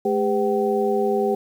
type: tone cluster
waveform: sine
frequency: 214.9 / 403.4 / 505 / 764 Hz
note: A3 / G4 / B4 / G5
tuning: -41 / +50 / +39 / -45 cents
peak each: -26 / -20 / -26 / -26 dBFS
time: 0.05-1.35 s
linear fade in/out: 5 ms
effects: 8-bit